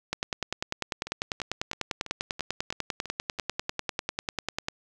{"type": "two click trains", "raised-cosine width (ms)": 0.2, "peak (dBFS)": [-21, -11], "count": [8, 47], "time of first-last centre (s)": [[1.07, 3.388], [0.13, 4.684]], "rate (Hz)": [3.02, 10.1], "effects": []}